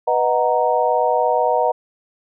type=chord; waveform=sine; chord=B major seventh; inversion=none; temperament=equal; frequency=493.9 / 622.3 / 740 / 932.3 Hz; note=B4 / D#5 / F#5 / A#5; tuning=0 / 0 / 0 / 0 cents; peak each=-20 dBFS; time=0.07-1.72 s; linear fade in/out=10 ms; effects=none